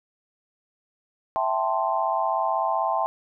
sine chord, A minor seventh, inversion second, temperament equal, 659.3 / 784 / 880 / 1046.5 Hz, E5 / G5 / A5 / C6, 0 / 0 / 0 / 0 cents, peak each -27 dBFS, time 1.36-3.06 s, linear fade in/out 0 ms, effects none

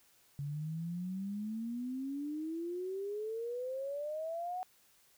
sine exponential sweep, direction up, 140 to 746 Hz, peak -36 dBFS, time 0.39-4.63 s, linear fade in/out 0 ms, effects white hiss -67 dBFS RMS until 5.17 s

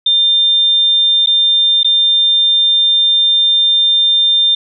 sine tone with dropouts, 3600 Hz, A7, 39 cents sharp, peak -8 dBFS, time 0.06-4.55 s, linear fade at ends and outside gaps 5 ms, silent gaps 1.261-1.271 / 1.832-1.845 s, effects none

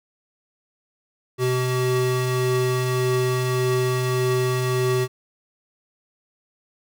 square tone pair together, 126.5 / 381.2 Hz, B2 / G4, +42 / -48 cents, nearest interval octave + perfect fifth, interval 1910 cents, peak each -23 dBFS, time 1.38-5.08 s, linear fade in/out 50 ms, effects none

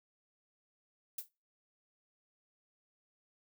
violet noise with exponential decay, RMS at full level -35 dBFS, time 1.18-1.29 s, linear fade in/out 5 ms, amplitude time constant 22 ms, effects noise-tail reverb RT60 0.3 s tail -25 dB re dry

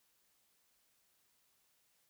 silence, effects white hiss -75 dBFS RMS until 2.09 s

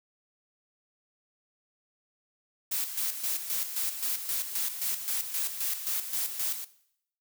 blue noise with tremolo, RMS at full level -30 dBFS, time 2.71-6.65 s, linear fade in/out 10 ms, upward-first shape square, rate 3.8 Hz, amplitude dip 60%, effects noise-tail reverb RT60 0.7 s tail -17 dB re dry

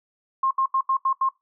sine tone bursts at uneven times, 1066 Hz, C6, 32 cents sharp, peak -18 dBFS, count 6, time 0.43-0.51 / 0.58-0.66 / 0.74-0.81 / 0.89-0.97 / 1.05-1.13 / 1.21-1.29 s, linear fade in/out 5 ms, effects noise-tail reverb RT60 0.2 s tail -22 dB re dry

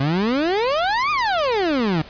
30% pulse exponential two-way sweep, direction up then down, 130.81 to 1244.5 to 147.9 Hz, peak -15 dBFS, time 0-2.02 s, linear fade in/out 5 ms, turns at 1.11 s, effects pink hiss -41 dBFS RMS until 2.09 s + resampled to 11025 Hz

